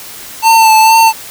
square tone with vibrato, 890 Hz, A5, 20 cents sharp, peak -4 dBFS, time 0.42-1.13 s, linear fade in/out 50 ms, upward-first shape sine, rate 2.2 Hz, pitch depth 28 cents each way, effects white hiss -29 dBFS RMS until 1.3 s

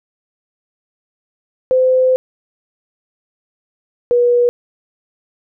sine tone pair in turn, 514 / 483.9 Hz, C5 / B4, -31 / -35 cents, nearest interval minor second, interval 104 cents, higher first, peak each -9 dBFS, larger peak neither, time 1.71-2.16 / 4.11-4.49 s, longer first, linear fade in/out 0 ms, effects none

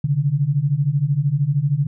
sine beating tone pair, 134.9 / 147.9 Hz, C#3 / D3, -47 / +13 cents, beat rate 13 Hz, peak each -20 / -18 dBFS, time 0.04-1.87 s, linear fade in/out 5 ms, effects none

